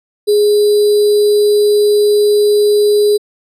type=tone with sample-and-hold; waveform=sine; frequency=415.3 Hz; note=G#4; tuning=in tune; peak=-7 dBFS; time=0.27-3.18 s; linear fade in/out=20 ms; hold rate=4410 Hz; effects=resampled to 32000 Hz